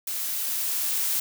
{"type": "noise with level ramp", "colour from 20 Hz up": "blue", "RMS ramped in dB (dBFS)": [-30, -25], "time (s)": [0.07, 1.2], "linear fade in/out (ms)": 5, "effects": []}